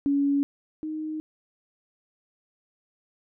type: tone pair in turn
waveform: sine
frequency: 281.8 / 310.7 Hz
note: C#4 / D#4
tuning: +29 / -2 cents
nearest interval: major second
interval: 169 cents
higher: second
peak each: -20 / -29 dBFS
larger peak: first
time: 0.06-0.43 / 0.83-1.2 s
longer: neither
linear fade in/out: 0 ms
effects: none